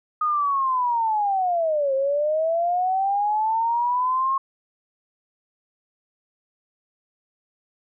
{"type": "linear two-way sweep", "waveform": "sine", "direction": "down then up", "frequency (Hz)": [1244.5, 530, 1085], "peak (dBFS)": -19, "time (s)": [0.21, 4.38], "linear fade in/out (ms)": 5, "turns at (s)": 1.94, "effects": []}